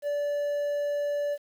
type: tone with quantisation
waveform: triangle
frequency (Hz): 580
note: D5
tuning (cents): -22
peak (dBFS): -24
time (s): 0.02-1.38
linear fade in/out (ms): 50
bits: 9
effects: none